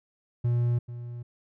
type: tone with echo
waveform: triangle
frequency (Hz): 120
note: B2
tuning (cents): -49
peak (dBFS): -20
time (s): 0.44-0.79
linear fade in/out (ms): 10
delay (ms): 440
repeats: 1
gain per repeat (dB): -13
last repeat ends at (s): 1.23
effects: none